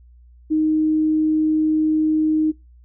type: tone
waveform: sine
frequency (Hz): 311.1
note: D#4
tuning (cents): 0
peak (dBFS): -15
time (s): 0.5-2.52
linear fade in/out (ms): 20
effects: noise-tail reverb RT60 0.2 s tail -23 dB re dry + added 60 Hz sine -45 dBFS peak until 2.84 s